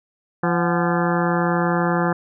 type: harmonic tone with a mistuned harmonic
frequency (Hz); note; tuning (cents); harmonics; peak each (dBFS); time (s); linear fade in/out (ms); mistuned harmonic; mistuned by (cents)
172.1; F3; -25; 1 / 2 / 3 / 4 / 5 / 6 / 7 / 8 / 9 / 10; -21 / -24 / -26 / -27 / -28 / -29 / -29 / -30 / -31 / -31; 0.43-2.13; 5; 4; +100
effects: none